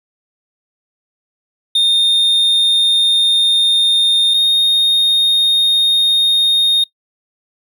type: tone pair in turn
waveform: triangle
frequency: 3655 / 3697 Hz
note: A#7 / A#7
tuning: -35 / -15 cents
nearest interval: unison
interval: 20 cents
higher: second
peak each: -8 dBFS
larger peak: neither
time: 1.75-4.34 / 4.34-6.84 s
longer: first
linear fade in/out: 5 ms
effects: noise-tail reverb RT60 0.1 s tail -22 dB re dry